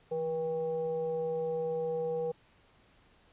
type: tone with frequency modulation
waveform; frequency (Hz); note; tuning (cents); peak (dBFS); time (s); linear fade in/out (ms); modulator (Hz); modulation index
sine; 482.7; B4; -40; -30; 0.11-2.32; 10; 316; 0.45
effects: pink hiss -64 dBFS RMS until 3.32 s + resampled to 8000 Hz